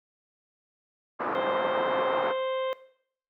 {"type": "low-pass noise", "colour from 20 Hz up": "white", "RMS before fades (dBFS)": -29, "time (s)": [1.19, 2.33], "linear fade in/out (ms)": 20, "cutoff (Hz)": 1300, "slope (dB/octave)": 24}
{"type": "harmonic tone", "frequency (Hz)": 523.3, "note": "C5", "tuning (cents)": 0, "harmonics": [1, 2, 3, 4, 5, 6, 7], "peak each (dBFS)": [-27, -35, -46, -42, -52, -44, -50], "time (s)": [1.35, 2.73], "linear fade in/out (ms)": 0}
{"effects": ["noise-tail reverb RT60 0.6 s tail -17 dB re dry", "high-pass 300 Hz 12 dB/octave"]}